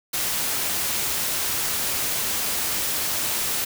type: noise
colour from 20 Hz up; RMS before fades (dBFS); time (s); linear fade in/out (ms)
white; -25; 0.13-3.65; 10
effects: none